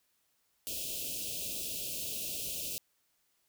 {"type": "band-stop noise", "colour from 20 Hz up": "white", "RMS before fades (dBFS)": -38, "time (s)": [0.67, 2.78], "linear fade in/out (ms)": 0, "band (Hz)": [670, 2500], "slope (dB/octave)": 96, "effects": ["white hiss -75 dBFS RMS until 3.48 s"]}